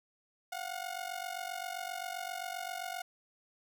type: ring-modulated tone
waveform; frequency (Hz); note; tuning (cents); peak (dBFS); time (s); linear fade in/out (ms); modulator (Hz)
sawtooth; 722; F#5; -43; -31; 0.52-3.02; 0; 23.8
effects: none